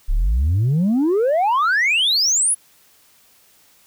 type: exponential sweep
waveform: sine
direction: up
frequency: 31.14 to 10930 Hz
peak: -12 dBFS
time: 0.08-2.55 s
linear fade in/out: 20 ms
effects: tanh soft clip ceiling -13 dBFS + white hiss -54 dBFS RMS until 3.86 s

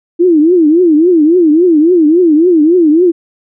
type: tone with vibrato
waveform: sine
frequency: 329.6 Hz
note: E4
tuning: in tune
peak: -4 dBFS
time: 0.19-3.12 s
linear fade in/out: 20 ms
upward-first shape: triangle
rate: 3.6 Hz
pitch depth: 220 cents each way
effects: none

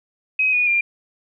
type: tone with pitch steps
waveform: sine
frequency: 2532 / 2461 / 2393 Hz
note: D#7 / D#7 / D7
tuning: +30 / -20 / +32 cents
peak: -15 dBFS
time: 0.39-0.81 s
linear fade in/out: 5 ms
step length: 140 ms
effects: none

